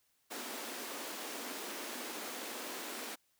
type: high-pass noise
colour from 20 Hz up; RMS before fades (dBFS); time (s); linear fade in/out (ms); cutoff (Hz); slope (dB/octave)
pink; -43; 0.3-3.16; 20; 230; 48
effects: white hiss -75 dBFS RMS until 3.39 s